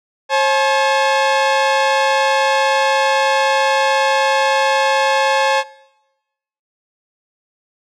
sawtooth tone pair together, 539.3 / 857 Hz, C#5 / A5, -48 / -46 cents, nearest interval minor sixth, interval 802 cents, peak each -11 dBFS, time 0.29-5.64 s, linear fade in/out 50 ms, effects noise-tail reverb RT60 1.0 s tail -23 dB re dry + low-pass 5000 Hz 12 dB/octave

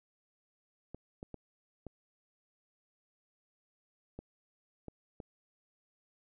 clicks, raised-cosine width 2 ms, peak -30 dBFS, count 7, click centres 0.946 / 1.229 / 1.343 / 1.867 / 4.19 / 4.883 / 5.202 s, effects none

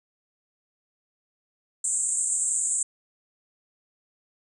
white band-pass noise, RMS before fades -26 dBFS, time 1.84-2.83 s, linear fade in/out 5 ms, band 7200 to 8700 Hz, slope 96 dB/octave, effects none

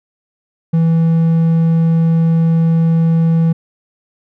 triangle tone, 164.3 Hz, E3, 5 cents flat, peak -7 dBFS, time 0.73-3.53 s, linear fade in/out 10 ms, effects none

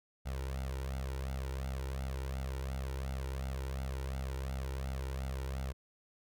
sawtooth tone with flanger, 66.3 Hz, C2, 23 cents sharp, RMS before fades -38 dBFS, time 0.25-5.73 s, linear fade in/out 20 ms, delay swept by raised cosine 1.4 to 2.17 ms, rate 2.8 Hz, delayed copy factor +0.8, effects none

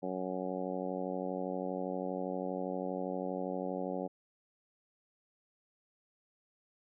harmonic tone, 92.5 Hz, F#2, in tune, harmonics 2 / 3 / 4 / 5 / 6 / 7 / 8 / 9, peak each -41 / -41 / -43 / -42 / -40 / -48 / -44 / -49 dBFS, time 0.02-4.08 s, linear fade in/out 20 ms, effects none

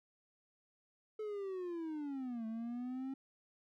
triangle linear two-way sweep, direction down then up, 434.9 to 220 to 270.2 Hz, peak -37 dBFS, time 1.19-3.14 s, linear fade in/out 5 ms, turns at 2.46 s, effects none

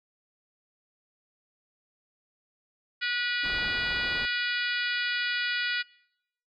harmonic tone, 486.2 Hz, B4, 27 cents flat, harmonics 3 / 4 / 5 / 6 / 7 / 8 / 9 / 10, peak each -31 / -33 / -35 / -37 / -38 / -39 / -40 / -41 dBFS, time 3.01-5.83 s, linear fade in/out 20 ms
pink low-pass noise, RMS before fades -40 dBFS, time 3.43-4.26 s, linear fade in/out 10 ms, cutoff 2300 Hz, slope 12 dB/octave
effects noise-tail reverb RT60 0.8 s tail -25 dB re dry

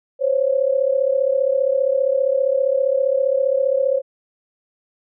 sine tone pair together, 520 / 555.1 Hz, C5 / C#5, -11 / +2 cents, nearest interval minor second, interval 113 cents, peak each -18 dBFS, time 0.19-4.02 s, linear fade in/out 50 ms, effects none

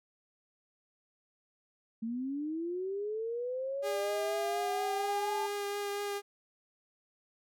sine linear sweep, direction up, 220 to 874 Hz, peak -33 dBFS, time 2.02-5.47 s, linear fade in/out 10 ms
sawtooth tone with vibrato, 406.2 Hz, G#4, 38 cents flat, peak -30 dBFS, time 3.82-6.22 s, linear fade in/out 50 ms, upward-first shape triangle, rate 4.2 Hz, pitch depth 14 cents each way
effects none

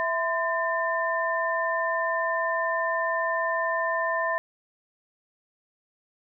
sine tone cluster, 659 / 1024 / 1793 Hz, E5 / C6 / A6, -1 / -38 / +32 cents, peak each -28 dBFS, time 0-4.38 s, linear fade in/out 0 ms, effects none

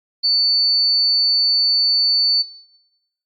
sine tone, 4500 Hz, C#8, 25 cents sharp, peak -13 dBFS, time 0.23-2.43 s, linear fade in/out 20 ms, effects noise-tail reverb RT60 0.9 s tail -20 dB re dry + Opus 48 kbps

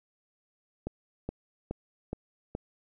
click train, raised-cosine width 2 ms, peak -20 dBFS, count 5, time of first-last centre 0.87-2.551 s, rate 2.38 Hz, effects none

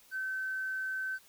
triangle tone, 1535 Hz, G6, 37 cents flat, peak -29 dBFS, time 0.11-1.19 s, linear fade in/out 50 ms, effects tanh soft clip ceiling -31 dBFS + white hiss -61 dBFS RMS until 1.28 s

